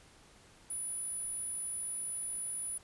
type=tone; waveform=sine; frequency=9956 Hz; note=D#9; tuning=in tune; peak=-35 dBFS; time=0.7-2.78 s; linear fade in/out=5 ms; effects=pink hiss -60 dBFS RMS until 2.83 s + resampled to 24000 Hz